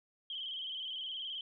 sine tone with vibrato, 3136 Hz, G7, in tune, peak -38 dBFS, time 0.3-1.41 s, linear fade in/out 2 ms, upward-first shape square, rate 19 Hz, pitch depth 51 cents each way, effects none

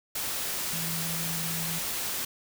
sine tone in noise, 164.81 Hz, E3, in tune, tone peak -35 dBFS, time 0.73-1.79 s, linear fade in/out 5 ms, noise white, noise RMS -32 dBFS, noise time 0.15-2.25 s, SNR -6 dB, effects none

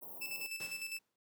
white band-stop noise, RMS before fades -48 dBFS, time 0.01-0.48 s, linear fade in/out 20 ms, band 990 to 12000 Hz, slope 48 dB/octave
sawtooth tone with tremolo, 2638 Hz, E7, 1 cent sharp, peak -35 dBFS, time 0.21-0.99 s, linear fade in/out 10 ms, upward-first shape square, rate 9.9 Hz, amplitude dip 55%
pink noise with exponential decay, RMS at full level -48 dBFS, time 0.6-1.16 s, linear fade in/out 2 ms, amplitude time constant 120 ms
effects high-pass 150 Hz 12 dB/octave

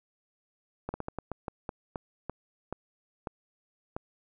slowing click train, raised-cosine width 1 ms, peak -20 dBFS, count 13, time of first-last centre 0.89-3.965 s, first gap 50 ms, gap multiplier 1.27, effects none

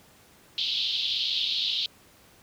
white band-pass noise, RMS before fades -28 dBFS, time 0.58-1.86 s, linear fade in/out 0 ms, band 3100 to 4100 Hz, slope 48 dB/octave, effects pink hiss -56 dBFS RMS until 2.42 s + high-pass 60 Hz 12 dB/octave

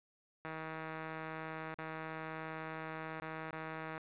5% pulse tone with dropouts, 159 Hz, D#3, 38 cents sharp, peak -30 dBFS, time 0.45-3.98 s, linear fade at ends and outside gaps 0 ms, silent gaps 1.744-1.786 / 3.199-3.22 / 3.507-3.529 s, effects resampled to 8000 Hz + 10-bit

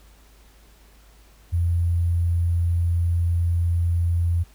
sine tone with sample-and-hold, 85.7 Hz, F2, 32 cents flat, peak -18 dBFS, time 1.52-4.44 s, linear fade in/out 20 ms, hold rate 11025 Hz, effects added 52 Hz sine -50 dBFS peak until 4.54 s + pink hiss -56 dBFS RMS until 4.54 s

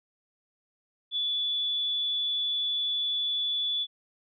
sine tone, 3448 Hz, A7, 36 cents flat, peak -26 dBFS, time 1.11-3.87 s, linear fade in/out 50 ms, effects none

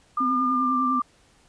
sine tone with pitch glide, 1206 to 1181.9 Hz, D6 to D6, +46 to +11 cents, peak -21 dBFS, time 0.17-1.02 s, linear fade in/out 5 ms, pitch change -35 cents, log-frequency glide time 0.52-0.78 s
sine tone with vibrato, 257.4 Hz, C4, 28 cents flat, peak -25 dBFS, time 0.2-1 s, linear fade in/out 10 ms, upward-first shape sine, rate 10 Hz, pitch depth 44 cents each way
effects pink hiss -59 dBFS RMS until 1.48 s + resampled to 22050 Hz

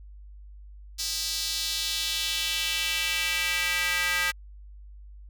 square tone with high-pass filter sweep, 178.4 Hz, F3, 37 cents sharp, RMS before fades -28 dBFS, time 0.98-4.32 s, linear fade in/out 20 ms, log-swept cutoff 4900 to 1800 Hz, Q 2.2, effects added 50 Hz sine -43 dBFS peak until 5.29 s

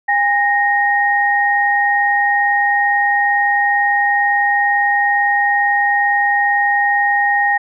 sine tone pair together, 813.1 / 1864.7 Hz, G#5 / A#6, -37 / 0 cents, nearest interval octave + major second, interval 1437 cents, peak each -15 / -14 dBFS, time 0.08-7.58 s, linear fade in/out 10 ms, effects none

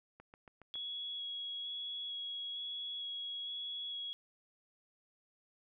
click train, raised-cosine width 0.5 ms, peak -39 dBFS, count 5, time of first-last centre 0.2-0.756 s, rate 7.2 Hz
sine tone with vibrato, 3341 Hz, G#7, 10 cents sharp, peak -39 dBFS, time 0.74-4.13 s, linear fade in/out 0 ms, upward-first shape square, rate 1.1 Hz, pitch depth 8 cents each way
effects none

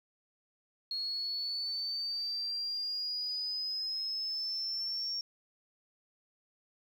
sine exponential sweep, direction up, 4300 to 5520 Hz, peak -33 dBFS, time 0.91-5.21 s, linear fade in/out 2 ms, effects 10-bit

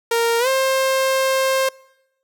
sawtooth tone with pitch glide, 464.2 to 530.2 Hz, A#4 to C5, -7 to +23 cents, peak -12 dBFS, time 0.11-1.69 s, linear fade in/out 5 ms, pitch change +230 cents, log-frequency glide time 0.39-0.48 s, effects noise-tail reverb RT60 0.9 s tail -25 dB re dry

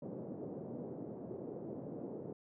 white band-pass noise, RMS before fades -45 dBFS, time 0.02-2.33 s, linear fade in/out 5 ms, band 130 to 490 Hz, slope 24 dB/octave, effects none

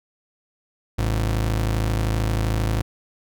40% pulse ring-modulated tone, 82.7 Hz, E2, 6 cents sharp, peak -16 dBFS, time 0.98-2.82 s, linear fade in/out 10 ms, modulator 26.4 Hz, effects none

